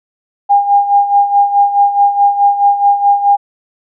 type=tone with tremolo; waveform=sine; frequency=808 Hz; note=G#5; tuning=48 cents flat; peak=-4 dBFS; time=0.49-3.37 s; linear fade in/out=20 ms; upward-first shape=sine; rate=4.7 Hz; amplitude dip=70%; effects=none